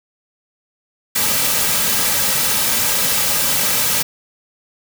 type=noise with comb filter; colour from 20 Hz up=white; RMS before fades=-17 dBFS; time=1.15-4.03 s; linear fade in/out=10 ms; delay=2.8 ms; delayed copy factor=-0.55; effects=none